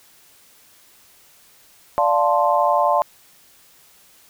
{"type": "chord", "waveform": "sine", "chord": "D minor seventh", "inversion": "none", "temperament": "equal", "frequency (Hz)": [587.3, 698.5, 880, 1046.5], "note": ["D5", "F5", "A5", "C6"], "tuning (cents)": [0, 0, 0, 0], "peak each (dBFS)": -20, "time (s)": [1.98, 3.02], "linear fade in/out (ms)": 0, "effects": ["white hiss -52 dBFS RMS until 4.29 s"]}